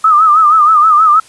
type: tone with vibrato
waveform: sine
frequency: 1247 Hz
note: D#6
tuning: 3 cents sharp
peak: -4 dBFS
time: 0.04-1.2 s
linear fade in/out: 5 ms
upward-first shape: sine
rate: 6.3 Hz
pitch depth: 93 cents each way
effects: white hiss -41 dBFS RMS until 1.28 s + resampled to 24000 Hz